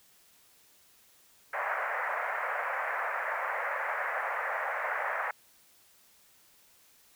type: band-pass noise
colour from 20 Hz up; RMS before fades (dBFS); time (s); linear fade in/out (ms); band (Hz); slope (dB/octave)
white; -33; 1.53-5.31; 5; 530 to 2000; 48
effects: white hiss -62 dBFS RMS until 7.15 s